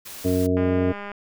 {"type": "noise", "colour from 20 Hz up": "white", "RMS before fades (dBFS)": -38, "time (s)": [0.05, 0.47], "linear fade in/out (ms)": 10}
{"type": "harmonic tone", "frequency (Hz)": 91.5, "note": "F#2", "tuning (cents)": -19, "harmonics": [1, 2, 3, 4, 5, 7], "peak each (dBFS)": [-25, -29, -22, -32, -24, -30], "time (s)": [0.24, 0.93], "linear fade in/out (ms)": 20}
{"type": "click train", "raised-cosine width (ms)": 0.5, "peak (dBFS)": -20, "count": 112, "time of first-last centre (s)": [0.57, 1.117], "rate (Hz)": 203}
{"effects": []}